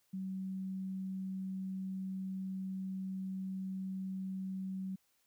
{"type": "tone", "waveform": "sine", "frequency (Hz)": 189.7, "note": "F#3", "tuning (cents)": 43, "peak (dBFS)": -37, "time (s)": [0.13, 4.96], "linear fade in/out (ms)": 10, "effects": ["white hiss -75 dBFS RMS until 5.26 s"]}